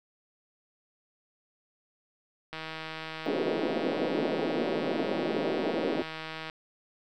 click train, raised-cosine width 0.3 ms, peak -22 dBFS, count 632, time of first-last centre 2.53-6.499 s, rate 159 Hz
pink band-pass noise, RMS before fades -30 dBFS, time 3.26-6.02 s, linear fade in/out 0 ms, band 250 to 620 Hz, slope 24 dB/octave
effects none

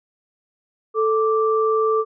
sine tone pair together, 440 / 1172.9 Hz, A4 / D6, 0 / -3 cents, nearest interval octave + perfect fourth, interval 1697 cents, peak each -17 / -21 dBFS, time 0.94-2.05 s, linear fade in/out 50 ms, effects none

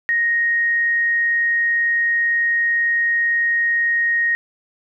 sine tone, 1869 Hz, A#6, 4 cents sharp, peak -15 dBFS, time 0.09-4.35 s, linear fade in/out 0 ms, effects none

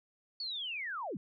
sine linear sweep, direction down, 4516 to 138.59 Hz, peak -36 dBFS, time 0.4-1.17 s, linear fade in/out 2 ms, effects none

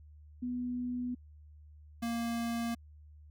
sine / square tone pair in turn, 246.9 / 233 Hz, B3 / A#3, 0 / -1 cents, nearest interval minor second, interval 101 cents, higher first, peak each -33 / -33 dBFS, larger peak neither, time 0.42-1.15 / 2.02-2.75 s, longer neither, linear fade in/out 10 ms, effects added 75 Hz sine -52 dBFS peak until 3.3 s

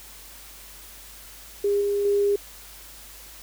sine tone with level steps, 405.3 Hz, G#4, 42 cents flat, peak -19 / -21 / -18 dBFS, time 1.64-2.36 s, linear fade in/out 5 ms, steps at 1.81 / 2.05 s, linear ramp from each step 2 ms, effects added 50 Hz sine -50 dBFS peak until 3.42 s + white hiss -45 dBFS RMS until 3.42 s

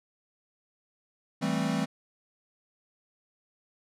square chord, A minor seventh, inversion second, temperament equal, 164.81 / 196 / 220 / 261.6 Hz, E3 / G3 / A3 / C4, 0 / 0 / 0 / 0 cents, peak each -33 dBFS, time 1.41-1.86 s, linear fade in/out 20 ms, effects low-pass 9000 Hz 12 dB/octave

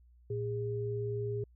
sine tone pair together, 114.7 / 408.7 Hz, A#2 / G#4, -28 / -28 cents, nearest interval octave + minor seventh, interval 2200 cents, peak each -35 / -35 dBFS, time 0.3-1.44 s, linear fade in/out 5 ms, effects added 60 Hz sine -58 dBFS peak until 1.55 s

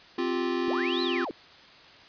square chord, C suspended fourth, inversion none, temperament equal, 261.6 / 349.2 / 392 Hz, C4 / F4 / G4, 0 / 0 / 0 cents, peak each -32 / -29 / -35 dBFS, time 0.18-1.25 s, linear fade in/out 5 ms
sine linear two-way sweep, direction up then down, 236.8 to 4186 to 236.8 Hz, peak -31 dBFS, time 0.68-1.31 s, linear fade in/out 0 ms, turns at 1.02 s
effects white hiss -51 dBFS RMS until 2.08 s + resampled to 11025 Hz

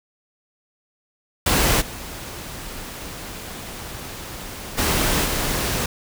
pink noise with level steps, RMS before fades -18 / -34 / -20 / -23 dBFS, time 1.46-5.86 s, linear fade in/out 5 ms, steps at 1.8 / 4.77 / 5.24 s, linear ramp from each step 20 ms, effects none

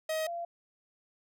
45% pulse / sine tone pair in turn, 632 / 685.8 Hz, D#5 / F5, +27 / -32 cents, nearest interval minor second, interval 141 cents, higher second, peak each -30 / -34 dBFS, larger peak first, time 0.09-0.27 / 0.27-0.45 s, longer neither, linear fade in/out 5 ms, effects none

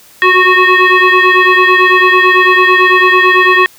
sine tone with frequency modulation, 372.5 Hz, F#4, 12 cents sharp, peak -4 dBFS, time 0.22-3.66 s, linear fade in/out 0 ms, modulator 736 Hz, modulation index 3.1, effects white hiss -41 dBFS RMS until 3.78 s

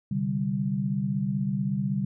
sine chord, C suspended second, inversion none, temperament equal, 130.81 / 146.83 / 196 Hz, C3 / D3 / G3, 0 / 0 / 0 cents, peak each -31 / -30 / -27 dBFS, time 0.11-2.05 s, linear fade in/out 5 ms, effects none

